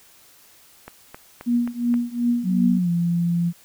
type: click train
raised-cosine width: 0.5 ms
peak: -21 dBFS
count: 5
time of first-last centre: 0.88-1.941 s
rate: 3.77 Hz
type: tone with tremolo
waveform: sine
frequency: 239.6 Hz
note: A#3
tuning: 48 cents sharp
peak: -15 dBFS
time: 1.46-2.8 s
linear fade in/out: 20 ms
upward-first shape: triangle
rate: 2.7 Hz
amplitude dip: 95%
type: tone with pitch glide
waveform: sine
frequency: 185 to 171.62 Hz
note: F#3 to F3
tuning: 0 to -30 cents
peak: -18 dBFS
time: 2.43-3.53 s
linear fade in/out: 50 ms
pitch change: -130 cents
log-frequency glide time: 2.77-2.9 s
effects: white hiss -52 dBFS RMS until 3.64 s